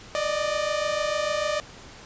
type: tone pair together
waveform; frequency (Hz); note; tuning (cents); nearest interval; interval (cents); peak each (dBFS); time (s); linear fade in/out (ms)
sawtooth; 587.3 / 614; D5 / D#5; 0 / -23; minor second; 77; -23; 0.15-1.6; 0
effects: pink hiss -45 dBFS RMS until 2.05 s + resampled to 16000 Hz